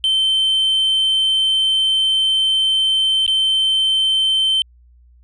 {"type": "tone with dropouts", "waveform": "sine", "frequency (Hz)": 3096, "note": "G7", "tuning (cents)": -22, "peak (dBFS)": -11, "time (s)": [0.04, 4.62], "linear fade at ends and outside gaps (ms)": 1, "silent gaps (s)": [3.264, 3.278], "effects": ["tanh soft clip ceiling -12 dBFS", "added 60 Hz sine -46 dBFS peak until 5.23 s"]}